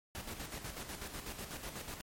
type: noise with tremolo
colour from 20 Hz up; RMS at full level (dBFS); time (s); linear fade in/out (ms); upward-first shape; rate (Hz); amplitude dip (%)
pink; -43; 0.15-2.01; 0; square; 8.1; 50
effects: MP3 64 kbps